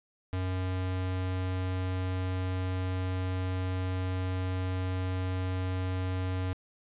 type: tone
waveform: square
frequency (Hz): 92.5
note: F#2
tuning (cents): 0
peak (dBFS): -30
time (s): 0.33-6.53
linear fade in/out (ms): 0
effects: resampled to 8000 Hz + 11-bit